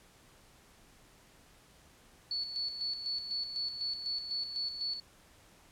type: tone with tremolo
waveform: sine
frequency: 4435 Hz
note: C#8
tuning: in tune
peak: -32 dBFS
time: 2.31-5 s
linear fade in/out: 2 ms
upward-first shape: square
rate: 4 Hz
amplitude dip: 55%
effects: pink hiss -61 dBFS RMS until 5.71 s + low-pass 12000 Hz 12 dB/octave